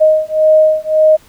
sine beating tone pair, 622.3 / 624.1 Hz, D#5 / D#5, 0 / +5 cents, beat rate 1.8 Hz, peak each -10 dBFS, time 0-1.17 s, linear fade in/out 20 ms, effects pink hiss -46 dBFS RMS until 1.28 s

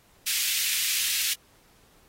pink high-pass noise, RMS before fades -27 dBFS, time 0.26-1.34 s, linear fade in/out 10 ms, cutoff 2300 Hz, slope 24 dB/octave, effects pink hiss -60 dBFS RMS until 2.08 s + AAC 48 kbps

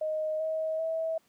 sine tone with pitch steps, 622.3 / 635 / 648 Hz, D#5 / D#5 / E5, 0 / +35 / -30 cents, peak -28 dBFS, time 0.01-1.18 s, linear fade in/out 5 ms, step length 390 ms, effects pink hiss -68 dBFS RMS until 1.28 s + high-pass 150 Hz 12 dB/octave

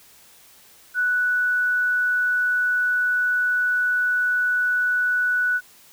sine tone, 1480 Hz, F#6, in tune, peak -18 dBFS, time 0.94-5.61 s, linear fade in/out 50 ms, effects white hiss -51 dBFS RMS until 5.92 s

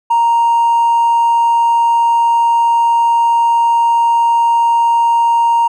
triangle tone with hard clipping, 932.3 Hz, A#5, in tune, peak -8 dBFS, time 0.1-5.68 s, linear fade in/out 10 ms, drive 2 dB, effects none

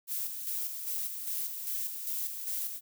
violet noise with tremolo, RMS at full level -34 dBFS, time 0.07-2.81 s, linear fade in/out 50 ms, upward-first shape square, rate 2.5 Hz, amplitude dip 45%, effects none

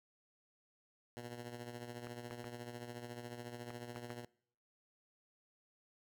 10% pulse tone with tremolo, 120 Hz, B2, 49 cents flat, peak -35 dBFS, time 1.17-4.25 s, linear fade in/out 0 ms, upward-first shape triangle, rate 14 Hz, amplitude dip 65%
clicks, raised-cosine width 0.5 ms, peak -33 dBFS, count 6, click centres 2.07 / 2.31 / 2.443 / 3.705 / 3.961 / 4.104 s
effects noise-tail reverb RT60 0.6 s tail -23 dB re dry

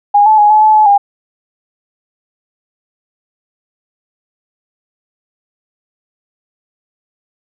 sine tone with pitch steps, 820 / 866 / 833 / 856 / 863 / 857 / 808 Hz, G#5 / A5 / G#5 / A5 / A5 / A5 / G#5, -22 / -28 / +5 / -48 / -34 / -46 / -48 cents, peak -4 dBFS, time 0.14-0.98 s, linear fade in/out 10 ms, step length 120 ms, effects none

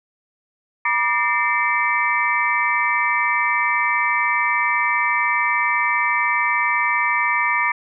sine tone cluster, 964 / 1191 / 1800 / 2086 / 2297 Hz, B5 / D6 / A6 / C7 / D7, -42 / +24 / +39 / -6 / -39 cents, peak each -23 dBFS, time 0.85-7.72 s, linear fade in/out 5 ms, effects none

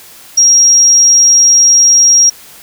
sine tone, 5630 Hz, F8, 13 cents sharp, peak -3 dBFS, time 0.37-2.3 s, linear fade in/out 10 ms, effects white hiss -36 dBFS RMS until 2.62 s

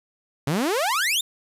sawtooth exponential sweep, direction up, 129.9 to 3752 Hz, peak -17 dBFS, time 0.47-1.21 s, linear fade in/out 5 ms, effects resampled to 32000 Hz + 8-bit

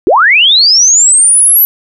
sine linear sweep, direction up, 293.7 to 11970 Hz, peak -3 dBFS, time 0.07-1.65 s, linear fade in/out 0 ms, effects none

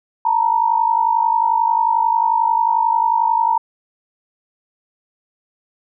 sine tone pair together, 898 / 949.2 Hz, A5 / A#5, +35 / +31 cents, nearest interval minor second, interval 96 cents, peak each -16 dBFS, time 0.25-3.58 s, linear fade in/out 5 ms, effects none

